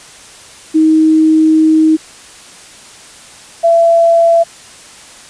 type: tone pair in turn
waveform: sine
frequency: 315.3 / 671.6 Hz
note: D#4 / E5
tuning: +23 / +32 cents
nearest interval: octave + minor second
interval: 1309 cents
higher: second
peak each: -5 dBFS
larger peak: neither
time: 0.74-1.97 / 3.63-4.44 s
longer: first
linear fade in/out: 20 ms
effects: white hiss -36 dBFS RMS until 5.29 s + resampled to 22050 Hz